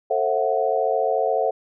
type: chord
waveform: sine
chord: F# half-diminished seventh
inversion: first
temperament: just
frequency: 444 / 532.8 / 666 / 740 Hz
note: A4 / C5 / E5 / F#5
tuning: +16 / +31 / +18 / 0 cents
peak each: -24 dBFS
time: 0.1-1.51 s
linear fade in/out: 10 ms
effects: none